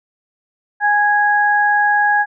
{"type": "tone pair together", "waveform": "sine", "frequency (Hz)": [828, 1656], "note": ["G#5", "G#6"], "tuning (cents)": [-5, -5], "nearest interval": "octave", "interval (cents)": 1200, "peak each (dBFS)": -14, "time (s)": [0.8, 2.26], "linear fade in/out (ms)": 50, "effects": []}